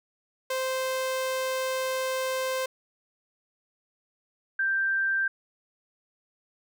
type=tone pair in turn; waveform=sawtooth / sine; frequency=521 / 1572.5 Hz; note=C5 / G6; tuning=-7 / +5 cents; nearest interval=octave + perfect fifth; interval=1912 cents; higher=second; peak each=-23 dBFS; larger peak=neither; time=0.5-2.66 / 4.59-5.28 s; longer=first; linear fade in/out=5 ms; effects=none